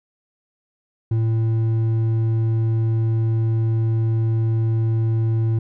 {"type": "tone with hard clipping", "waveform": "sine", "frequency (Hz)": 112.5, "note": "A2", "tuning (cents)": 39, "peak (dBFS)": -18, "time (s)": [1.11, 5.59], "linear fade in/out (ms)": 5, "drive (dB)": 5, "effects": []}